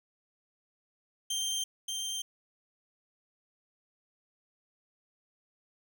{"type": "tone with echo", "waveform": "25% pulse", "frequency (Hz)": 3155, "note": "G7", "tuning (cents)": 10, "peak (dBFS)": -27, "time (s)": [1.3, 1.64], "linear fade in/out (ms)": 5, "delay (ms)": 580, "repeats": 1, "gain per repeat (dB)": -3, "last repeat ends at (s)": 2.22, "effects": []}